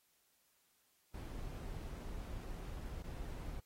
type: noise with dropouts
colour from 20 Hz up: brown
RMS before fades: -45 dBFS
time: 1.14-3.6 s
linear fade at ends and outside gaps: 5 ms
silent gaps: 3.025-3.039 s
effects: white hiss -75 dBFS RMS until 3.65 s + AAC 48 kbps